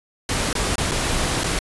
pink noise with dropouts, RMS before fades -22 dBFS, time 0.29-1.59 s, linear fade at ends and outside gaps 2 ms, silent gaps 0.53-0.552 / 0.757-0.781 / 0.913-0.917 / 1.436-1.441 s, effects resampled to 24000 Hz

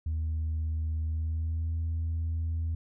sine tone with pitch glide, 79.1 to 81.7 Hz, D#2 to E2, +29 to -15 cents, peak -26 dBFS, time 0.06-2.75 s, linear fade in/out 5 ms, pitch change +56 cents, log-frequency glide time 1.06-1.73 s, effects tanh soft clip ceiling -26 dBFS

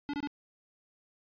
square tone bursts, 287.8 Hz, D4, 35 cents flat, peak -33 dBFS, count 3, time 0.09-0.273 s, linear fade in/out 0 ms, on 45 ms, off 24 ms, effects resampled to 11025 Hz

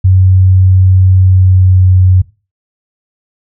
sine tone with pitch glide, 93.5 to 92.43 Hz, F#2 to F#2, +19 to -1 cents, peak -3 dBFS, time 0.04-2.22 s, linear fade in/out 10 ms, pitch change -20 cents, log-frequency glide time 1.16-1.92 s, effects noise-tail reverb RT60 0.3 s tail -19 dB re dry

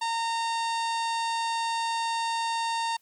harmonic tone, 918 Hz, A#5, 27 cents flat, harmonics 1 / 2 / 3 / 4 / 5 / 6 / 7 / 8 / 9 / 10, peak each -27 / -38 / -39 / -38 / -39 / -46 / -48 / -48 / -49 / -48 dBFS, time 0.01-2.97 s, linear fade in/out 10 ms, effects white hiss -67 dBFS RMS until 3.01 s

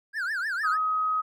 triangle tone with vibrato, 1579 Hz, G6, 12 cents sharp, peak -25 dBFS, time 0.13-0.78 s, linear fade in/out 50 ms, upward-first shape triangle, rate 6.6 Hz, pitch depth 260 cents each way
sine tone, 1263 Hz, D#6, 26 cents sharp, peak -23 dBFS, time 0.63-1.22 s, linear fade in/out 20 ms
effects none

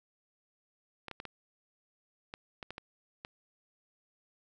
clicks, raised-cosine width 0.3 ms, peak -25 dBFS, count 9, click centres 1.083 / 1.113 / 1.201 / 1.253 / 2.339 / 2.628 / 2.706 / 2.781 / 3.249 s, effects none

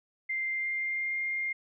sine tone with pitch glide, 2093 to 2116 Hz, C7 to C7, 0 to +19 cents, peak -29 dBFS, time 0.29-1.53 s, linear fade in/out 10 ms, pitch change +19 cents, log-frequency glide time 0.47-1.19 s, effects none

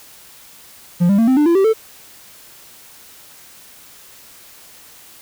triangle tone with pitch steps, 174.61 / 199.42 / 227.8 / 260.1 / 297.1 / 339.3 / 387.5 / 442.5 Hz, F3 / G3 / A#3 / C4 / D4 / F4 / G4 / A4, 0 / +30 / -40 / -10 / +20 / -50 / -20 / +10 cents, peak -8 dBFS, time 1-1.736 s, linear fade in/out 20 ms, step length 92 ms, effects white hiss -43 dBFS RMS until 5.21 s

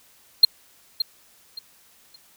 triangle tone with echo, 4197 Hz, C8, 5 cents sharp, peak -5 dBFS, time 0.43-0.45 s, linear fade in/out 5 ms, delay 570 ms, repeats 3, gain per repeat -12 dB, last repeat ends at 2.16 s, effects white hiss -56 dBFS RMS until 2.36 s

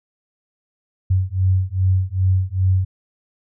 sine beating tone pair, 92.5 / 95 Hz, F#2 / F#2, 0 / +46 cents, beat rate 2.5 Hz, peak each -18 dBFS, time 1.1-2.85 s, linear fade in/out 10 ms, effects none

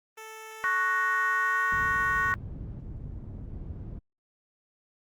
10% pulse tone with pitch glide, 440 to 449 Hz, A4 to A4, 0 to +35 cents, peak -33 dBFS, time 0.17-2.33 s, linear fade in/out 10 ms, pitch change +35 cents, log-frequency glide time 1.3-1.71 s
sine chord, F# major, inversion second, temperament equal, 1108.7 / 1480 / 1864.7 Hz, C#6 / F#6 / A#6, 0 / 0 / 0 cents, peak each -28 dBFS, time 0.64-2.34 s, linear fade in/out 0 ms
white low-pass noise, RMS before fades -39 dBFS, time 1.72-3.99 s, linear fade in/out 5 ms, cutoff 120 Hz, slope 12 dB/octave
effects Opus 32 kbps

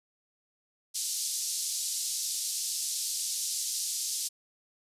pink band-pass noise, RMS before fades -33 dBFS, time 0.94-4.29 s, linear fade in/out 20 ms, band 4700 to 11000 Hz, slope 24 dB/octave, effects resampled to 32000 Hz

